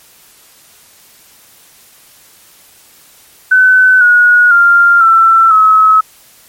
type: tone with pitch steps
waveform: sine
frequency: 1512 / 1452.1 / 1394.5 / 1339.3 / 1286.2 Hz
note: F#6 / F#6 / F6 / E6 / E6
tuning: +37 / -33 / -3 / +27 / -43 cents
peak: -3 dBFS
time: 3.51-6.01 s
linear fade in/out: 10 ms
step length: 500 ms
effects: white hiss -43 dBFS RMS until 6.48 s + MP3 64 kbps